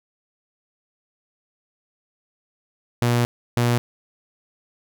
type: tone bursts at uneven times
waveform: sawtooth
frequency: 120 Hz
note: B2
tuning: 49 cents flat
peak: -13 dBFS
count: 2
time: 3.02-3.25 / 3.57-3.78 s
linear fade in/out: 0 ms
effects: none